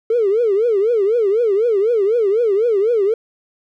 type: tone with vibrato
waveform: triangle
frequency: 432.7 Hz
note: A4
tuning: 29 cents flat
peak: -9 dBFS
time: 0.1-3.14 s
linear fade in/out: 5 ms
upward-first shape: triangle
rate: 4 Hz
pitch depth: 240 cents each way
effects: tanh soft clip ceiling -10 dBFS